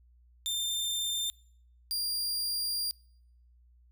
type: tone pair in turn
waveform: sawtooth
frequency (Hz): 3591 / 4784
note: A7 / D8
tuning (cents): +35 / +31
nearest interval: perfect fourth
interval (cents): 496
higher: second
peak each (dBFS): -27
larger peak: neither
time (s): 0.46-1.3 / 1.91-2.91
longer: second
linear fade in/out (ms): 0
effects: noise-tail reverb RT60 0.7 s tail -25 dB re dry + added 60 Hz sine -58 dBFS peak until 3.91 s